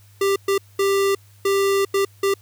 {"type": "tone bursts at uneven times", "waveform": "square", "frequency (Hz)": 394.5, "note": "G4", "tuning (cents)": 11, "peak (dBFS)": -17, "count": 6, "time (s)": [[0.21, 0.36], [0.48, 0.58], [0.79, 1.15], [1.45, 1.85], [1.94, 2.05], [2.23, 2.34]], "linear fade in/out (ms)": 5, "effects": ["added 101 Hz sine -48 dBFS peak until 2.41 s", "white hiss -56 dBFS RMS until 2.41 s"]}